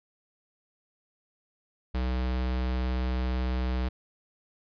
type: tone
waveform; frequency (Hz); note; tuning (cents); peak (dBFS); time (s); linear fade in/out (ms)
square; 63; B1; +35; -27; 1.94-3.89; 10
effects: resampled to 11025 Hz